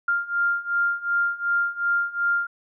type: beating tone pair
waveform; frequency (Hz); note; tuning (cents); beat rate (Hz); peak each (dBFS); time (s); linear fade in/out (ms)
sine; 1396.9 / 1399.6; F6 / F6; 0 / +3; 2.7; -25 / -23; 0.08-2.47; 5
effects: none